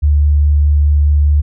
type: tone with vibrato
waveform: sine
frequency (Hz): 73.42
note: D2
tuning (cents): 0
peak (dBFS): -7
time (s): 0.02-1.42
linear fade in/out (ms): 20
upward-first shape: sine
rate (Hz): 4.8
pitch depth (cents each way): 8
effects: none